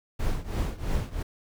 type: noise with tremolo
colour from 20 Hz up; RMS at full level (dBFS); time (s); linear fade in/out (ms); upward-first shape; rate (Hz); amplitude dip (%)
brown; -25; 0.19-1.23; 10; triangle; 3; 90
effects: none